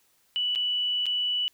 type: tone with dropouts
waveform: sine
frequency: 2960 Hz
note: F#7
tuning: in tune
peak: -24 dBFS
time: 0.36-1.48 s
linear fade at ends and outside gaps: 0 ms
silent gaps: 0.551-0.558 / 1.057-1.065 s
effects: white hiss -66 dBFS RMS until 1.53 s